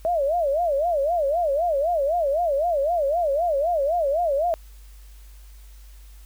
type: tone with vibrato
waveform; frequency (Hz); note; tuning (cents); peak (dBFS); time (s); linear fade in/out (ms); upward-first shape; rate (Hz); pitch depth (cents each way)
sine; 622.3; D#5; 0; -19; 0.05-4.54; 0; sine; 3.9; 230
effects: added 50 Hz sine -42 dBFS peak until 6.25 s + white hiss -56 dBFS RMS until 6.25 s